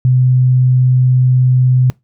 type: tone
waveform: sine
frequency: 127.4 Hz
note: C3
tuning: 46 cents flat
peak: -7 dBFS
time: 0.05-1.9 s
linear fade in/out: 0 ms
effects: noise-tail reverb RT60 0.2 s tail -23 dB re dry